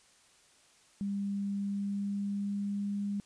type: tone with pitch glide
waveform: sine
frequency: 200 to 202.2 Hz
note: G3 to G#3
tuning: +35 to -46 cents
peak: -31 dBFS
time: 1.01-3.2 s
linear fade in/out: 0 ms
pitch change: +19 cents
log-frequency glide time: 1.59-2.94 s
effects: white hiss -63 dBFS RMS until 3.25 s + resampled to 22050 Hz